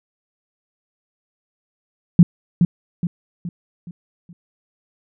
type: tone with echo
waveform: sine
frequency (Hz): 173.2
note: F3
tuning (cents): -14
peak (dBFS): -3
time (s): 2.19-2.23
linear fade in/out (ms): 2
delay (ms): 420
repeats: 5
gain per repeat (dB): -7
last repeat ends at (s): 4.33
effects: none